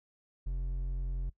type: tone with hard clipping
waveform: triangle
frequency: 44.61 Hz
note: F1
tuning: 38 cents sharp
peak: -33 dBFS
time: 0.46-1.3 s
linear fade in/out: 10 ms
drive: 9 dB
effects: noise-tail reverb RT60 0.1 s tail -19 dB re dry